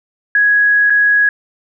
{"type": "tone with dropouts", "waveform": "sine", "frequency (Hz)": 1666, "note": "G#6", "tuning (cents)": 5, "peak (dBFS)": -8, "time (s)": [0.35, 1.29], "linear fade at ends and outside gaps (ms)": 2, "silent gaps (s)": [0.899, 0.903], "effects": []}